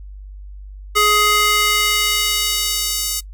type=tone with high-pass filter sweep; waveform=square; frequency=418.7 Hz; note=G#4; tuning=14 cents sharp; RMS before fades=-17 dBFS; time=0.95-3.21 s; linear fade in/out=20 ms; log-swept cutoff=970 to 6000 Hz; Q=0.98; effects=noise-tail reverb RT60 0.1 s tail -22 dB re dry + added 49 Hz sine -32 dBFS peak until 3.33 s